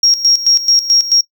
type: tone with tremolo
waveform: triangle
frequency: 5588 Hz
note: F8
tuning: in tune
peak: -4 dBFS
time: 0.03-1.21 s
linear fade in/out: 5 ms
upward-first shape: square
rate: 4.6 Hz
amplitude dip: 80%
effects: noise-tail reverb RT60 0.1 s tail -22 dB re dry + tanh soft clip ceiling -3 dBFS